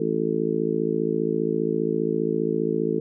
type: harmonic tone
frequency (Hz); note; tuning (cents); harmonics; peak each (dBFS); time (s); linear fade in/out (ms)
55; A1; 0; 3 / 4 / 5 / 6 / 7 / 8; -30 / -29 / -31 / -28 / -28 / -26; 0-3; 5
effects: none